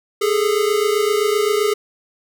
square tone pair together, 409.8 / 437.5 Hz, G#4 / A4, -23 / -10 cents, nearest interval minor second, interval 113 cents, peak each -18 / -20 dBFS, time 0.21-1.74 s, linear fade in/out 10 ms, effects none

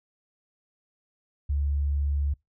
sine tone, 71.4 Hz, D2, 48 cents flat, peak -23 dBFS, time 1.49-2.34 s, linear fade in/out 10 ms, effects noise-tail reverb RT60 0.2 s tail -26 dB re dry

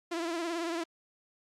sawtooth tone with vibrato, 336.4 Hz, E4, 35 cents sharp, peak -28 dBFS, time 0.11-0.84 s, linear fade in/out 10 ms, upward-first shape triangle, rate 18 Hz, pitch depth 80 cents each way, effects low-pass 8000 Hz 12 dB/octave + Opus 48 kbps

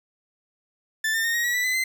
40% pulse tone with pitch steps, 1761 / 1801.1 / 1842.2 / 1884.1 / 1927.1 / 1971 / 2016 / 2062 Hz, A6 / A6 / A#6 / A#6 / B6 / B6 / B6 / C7, +1 / +40 / -21 / +18 / -43 / -4 / +35 / -26 cents, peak -21 dBFS, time 1.04-1.84 s, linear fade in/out 5 ms, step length 100 ms, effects none

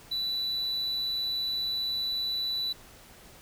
triangle tone, 3965 Hz, B7, 6 cents sharp, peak -26 dBFS, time 0.11-2.73 s, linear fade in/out 10 ms, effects tanh soft clip ceiling -22 dBFS + pink hiss -52 dBFS RMS until 3.41 s

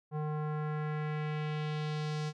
square tone with low-pass filter sweep, 152.1 Hz, D#3, 39 cents flat, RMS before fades -35 dBFS, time 0.11-2.33 s, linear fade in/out 50 ms, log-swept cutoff 910 to 5800 Hz, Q 1.5, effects none

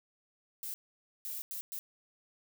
violet noise bursts at uneven times, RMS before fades -40 dBFS, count 4, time 0.63-0.74 / 1.25-1.42 / 1.51-1.61 / 1.72-1.79 s, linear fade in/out 0 ms, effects none

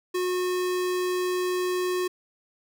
square tone, 363.2 Hz, F#4, 32 cents flat, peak -25 dBFS, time 0.14-2.08 s, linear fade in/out 10 ms, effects none

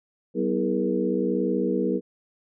sine tone cluster, 190.3 / 246.6 / 323.8 / 414.9 / 476.1 Hz, F#3 / B3 / E4 / G#4 / A#4, +49 / -2 / -31 / -2 / +37 cents, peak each -28 dBFS, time 0.34-2.01 s, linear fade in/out 50 ms, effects none

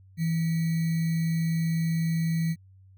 sine tone with sample-and-hold, 164 Hz, E3, 9 cents flat, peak -23 dBFS, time 0.17-2.56 s, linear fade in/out 50 ms, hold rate 2100 Hz, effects added 95 Hz sine -51 dBFS peak until 2.97 s

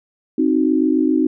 sine chord, C diminished, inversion none, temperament equal with one note detuned, 263.6 / 311.1 / 370 Hz, C4 / Eb4 / Gb4, +13 / 0 / 0 cents, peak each -17 / -16 / -22 dBFS, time 0.38-1.27 s, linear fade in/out 5 ms, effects none

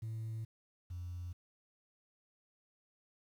sine tone pair in turn, 111.5 / 88.31 Hz, A2 / F2, +23 / +20 cents, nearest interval major third, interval 403 cents, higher first, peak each -36 / -39 dBFS, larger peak first, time 0.02-0.45 / 0.9-1.33 s, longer neither, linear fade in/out 10 ms, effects tanh soft clip ceiling -37 dBFS + 11-bit

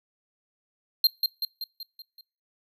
square tone with echo, 4186 Hz, C8, in tune, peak -16 dBFS, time 1.04-1.07 s, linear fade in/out 2 ms, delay 190 ms, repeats 6, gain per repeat -5 dB, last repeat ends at 2.21 s, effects noise-tail reverb RT60 0.4 s tail -25 dB re dry

